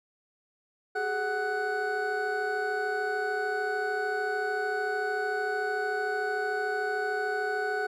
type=tone cluster; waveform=triangle; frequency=388.2 / 421.6 / 743 / 1488 Hz; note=G4 / G#4 / F#5 / F#6; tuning=-17 / +26 / +7 / +9 cents; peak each=-37 / -30 / -31 / -30 dBFS; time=0.95-7.87 s; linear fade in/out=10 ms; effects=none